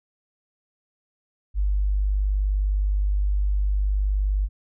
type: tone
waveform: sine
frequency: 49.73 Hz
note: G1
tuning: 26 cents sharp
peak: -19 dBFS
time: 1.54-4.49 s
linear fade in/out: 50 ms
effects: none